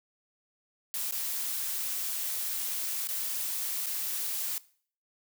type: noise with dropouts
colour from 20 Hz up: blue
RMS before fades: -33 dBFS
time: 0.94-4.58 s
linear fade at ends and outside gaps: 0 ms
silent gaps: 1.11-1.123 / 3.073-3.088 / 3.86-3.866 s
effects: noise-tail reverb RT60 0.5 s tail -20 dB re dry